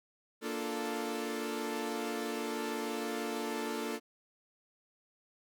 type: chord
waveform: sawtooth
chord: Bb major seventh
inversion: none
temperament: equal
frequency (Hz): 233.1 / 293.7 / 349.2 / 440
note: Bb3 / D4 / F4 / A4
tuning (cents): 0 / 0 / 0 / 0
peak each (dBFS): -36 / -37 / -38 / -35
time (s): 0.41-4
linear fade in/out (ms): 50
effects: none